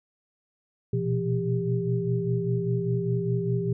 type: tone cluster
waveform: sine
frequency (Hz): 120.6 / 125.6 / 171.1 / 398.6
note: B2 / B2 / F3 / G4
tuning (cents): -41 / +30 / -35 / +29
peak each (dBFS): -29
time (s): 0.93-3.73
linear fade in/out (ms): 5
effects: none